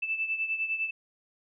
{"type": "beating tone pair", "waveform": "sine", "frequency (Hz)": [2637, 2646.9], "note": ["E7", "E7"], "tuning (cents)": [0, 6], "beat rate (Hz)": 9.9, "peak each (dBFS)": [-29, -35], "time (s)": [0.02, 0.91], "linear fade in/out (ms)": 10, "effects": []}